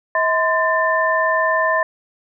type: tone cluster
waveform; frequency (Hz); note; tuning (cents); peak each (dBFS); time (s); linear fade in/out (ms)
sine; 641 / 1030 / 1782; E5 / C6 / A6; -49 / -28 / +22; -19; 0.15-1.83; 2
effects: none